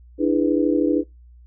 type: chord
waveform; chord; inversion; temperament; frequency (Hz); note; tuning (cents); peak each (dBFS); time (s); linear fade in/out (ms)
sine; E dominant seventh; third; just; 296.7 / 329.6 / 412 / 494.4; D4 / E4 / G#4 / B4; +18 / 0 / -14 / +2; -19 / -21 / -25 / -24; 0.18-1.04; 50
effects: noise-tail reverb RT60 0.2 s tail -26 dB re dry + added 60 Hz sine -44 dBFS peak until 1.46 s